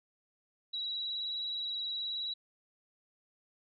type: tone with vibrato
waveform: sine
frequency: 3890 Hz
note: B7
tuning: 27 cents flat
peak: -34 dBFS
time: 0.73-2.34 s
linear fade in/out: 10 ms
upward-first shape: sine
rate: 19 Hz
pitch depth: 24 cents each way
effects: none